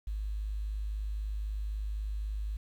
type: tone with quantisation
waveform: sine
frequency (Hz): 51.91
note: G#1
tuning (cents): 0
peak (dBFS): -32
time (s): 0.07-2.57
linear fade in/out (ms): 5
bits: 10
effects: none